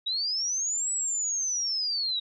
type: linear two-way sweep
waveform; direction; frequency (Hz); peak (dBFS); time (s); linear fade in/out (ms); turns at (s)
sine; up then down; 3788 to 7902 to 3788; -26; 0.06-2.2; 10; 0.92
effects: none